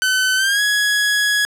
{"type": "tone with pitch glide", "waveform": "sawtooth", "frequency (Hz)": [1518, 1674.6], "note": ["F#6", "G#6"], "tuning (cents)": [44, 14], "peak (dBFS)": -11, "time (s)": [0.02, 1.45], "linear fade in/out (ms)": 0, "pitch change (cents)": 170, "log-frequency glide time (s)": [0.36, 0.61], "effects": ["low-pass 12000 Hz 12 dB/octave", "7-bit"]}